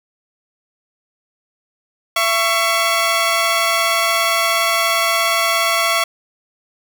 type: tone pair together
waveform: 15% pulse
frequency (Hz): 672 / 1114.3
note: E5 / C#6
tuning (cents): +33 / +9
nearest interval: major sixth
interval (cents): 876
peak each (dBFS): -11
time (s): 2.16-6.04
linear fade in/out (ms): 5
effects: none